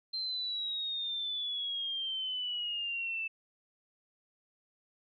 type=exponential sweep; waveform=sine; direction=down; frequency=4149 to 2637 Hz; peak=-33 dBFS; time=0.13-3.28 s; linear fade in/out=10 ms; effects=none